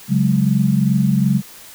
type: chord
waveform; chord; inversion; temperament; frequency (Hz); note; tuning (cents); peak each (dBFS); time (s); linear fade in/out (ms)
sine; C# suspended fourth; none; equal; 138.59 / 185 / 207.7; C#3 / F#3 / G#3; 0 / 0 / 0; -17; 0.08-1.42; 50
effects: white hiss -40 dBFS RMS until 1.74 s